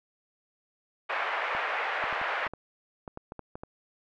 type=band-pass noise; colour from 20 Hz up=white; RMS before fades=-31 dBFS; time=1.09-2.48 s; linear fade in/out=10 ms; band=550 to 2100 Hz; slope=24 dB/octave
type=clicks; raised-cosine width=1 ms; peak=-25 dBFS; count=12; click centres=1.55 / 2.04 / 2.127 / 2.215 / 2.467 / 2.536 / 3.078 / 3.174 / 3.321 / 3.393 / 3.555 / 3.635 s
effects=none